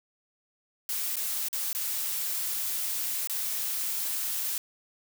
blue noise with dropouts, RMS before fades -31 dBFS, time 0.89-4.58 s, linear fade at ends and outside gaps 1 ms, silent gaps 1.158-1.167 / 1.485-1.529 / 1.73-1.749 / 3.273-3.297 s, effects none

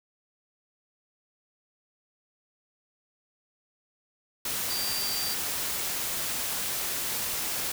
sine tone in noise, 4699 Hz, D8, in tune, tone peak -32 dBFS, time 4.7-5.34 s, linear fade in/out 5 ms, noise white, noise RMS -31 dBFS, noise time 4.45-7.72 s, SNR -4 dB, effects none

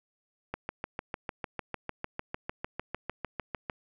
click train, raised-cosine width 0.5 ms, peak -18 dBFS, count 22, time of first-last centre 0.54-3.698 s, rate 6.65 Hz, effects none

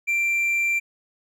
triangle tone, 2359 Hz, D7, 7 cents sharp, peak -18 dBFS, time 0.07-0.8 s, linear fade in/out 20 ms, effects none

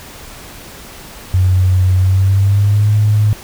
sine tone with pitch glide, 92.5 to 105.64 Hz, F#2 to G#2, 0 to +30 cents, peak -8 dBFS, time 1.34-3.33 s, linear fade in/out 0 ms, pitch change +230 cents, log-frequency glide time 1.97-2.92 s, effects pink hiss -34 dBFS RMS until 3.43 s

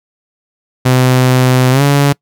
sawtooth tone with pitch glide, 127.8 to 141.8 Hz, C3 to C#3, -40 to +40 cents, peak -3 dBFS, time 0.85-2.13 s, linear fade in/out 10 ms, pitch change +180 cents, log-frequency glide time 1.71-1.82 s, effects noise-tail reverb RT60 0.1 s tail -25 dB re dry

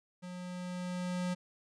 square tone with level ramp, 180 Hz, F#3, 47 cents flat, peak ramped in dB -43 to -32 dBFS, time 0.22-1.35 s, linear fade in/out 20 ms, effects resampled to 22050 Hz

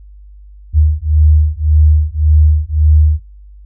sine beating tone pair, 75.7 / 77.5 Hz, D#2 / D#2, -47 / -6 cents, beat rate 1.8 Hz, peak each -10 dBFS, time 0.73-3.2 s, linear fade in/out 50 ms, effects noise-tail reverb RT60 0.2 s tail -21 dB re dry + added 50 Hz sine -34 dBFS peak until 3.65 s

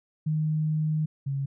sine tone pair in turn, 154.9 / 138 Hz, D#3 / C#3, -7 / -7 cents, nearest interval major second, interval 200 cents, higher first, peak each -23 / -26 dBFS, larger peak first, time 0.26-1.06 / 1.26-1.46 s, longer first, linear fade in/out 10 ms, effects none

